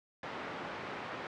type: band-pass noise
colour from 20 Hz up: white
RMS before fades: -42 dBFS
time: 0.23-1.27 s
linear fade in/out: 2 ms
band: 130 to 1500 Hz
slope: 12 dB/octave
effects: low-pass 5000 Hz 12 dB/octave